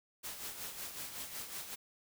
white noise with tremolo, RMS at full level -42 dBFS, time 0.23-1.76 s, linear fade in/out 20 ms, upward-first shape sine, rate 5.4 Hz, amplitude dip 55%, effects none

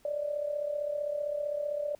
sine tone with amplitude modulation, 587.3 Hz, D5, in tune, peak -27 dBFS, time 0.05-1.95 s, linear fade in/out 2 ms, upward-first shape sine, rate 35.5 Hz, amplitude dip 65%, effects pink hiss -64 dBFS RMS until 1.99 s

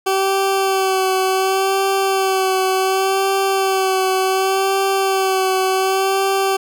20% pulse tone with vibrato, 383.1 Hz, G4, 40 cents flat, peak -10 dBFS, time 0.06-6.57 s, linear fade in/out 10 ms, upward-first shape sine, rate 0.68 Hz, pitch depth 26 cents each way, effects none

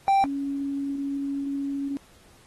triangle / sine tone pair in turn, 784 / 278.7 Hz, G5 / C#4, 0 / +9 cents, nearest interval octave + tritone, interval 1791 cents, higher first, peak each -15 / -26 dBFS, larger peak first, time 0.08-0.24 / 0.24-1.97 s, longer second, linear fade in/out 0 ms, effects pink hiss -56 dBFS RMS until 2.46 s + AAC 32 kbps

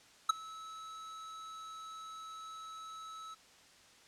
square tone with ADSR envelope, 1300 Hz, E6, 24 cents flat, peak -22 dBFS, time 0.29-3.35 s, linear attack 8 ms, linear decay 13 ms, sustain -24 dB, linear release 17 ms, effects white hiss -61 dBFS RMS until 4.07 s + low-pass 7000 Hz 12 dB/octave

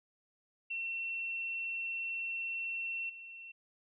sine tone with level steps, 2709 Hz, E7, 47 cents sharp, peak -35 / -46 dBFS, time 0.7-3.52 s, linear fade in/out 10 ms, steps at 3.09 s, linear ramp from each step 10 ms, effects none

